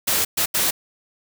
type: noise bursts at uneven times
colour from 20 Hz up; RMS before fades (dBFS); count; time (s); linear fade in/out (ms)
white; -20; 3; 0.07-0.25 / 0.37-0.46 / 0.54-0.71; 10
effects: none